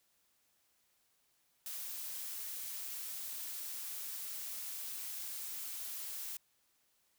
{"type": "noise", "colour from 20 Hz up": "blue", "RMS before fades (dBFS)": -43, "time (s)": [1.66, 6.37], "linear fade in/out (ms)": 2, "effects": ["white hiss -75 dBFS RMS until 7.18 s"]}